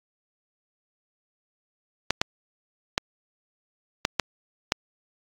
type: clicks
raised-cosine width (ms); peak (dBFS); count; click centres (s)
0.2; -3; 6; 2.106 / 2.215 / 2.979 / 4.051 / 4.197 / 4.721
effects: AAC 64 kbps